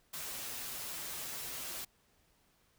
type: noise with comb filter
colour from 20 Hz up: white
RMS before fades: -42 dBFS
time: 0.13-1.85 s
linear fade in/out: 10 ms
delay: 10 ms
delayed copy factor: -0.6
effects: pink hiss -71 dBFS RMS until 2.78 s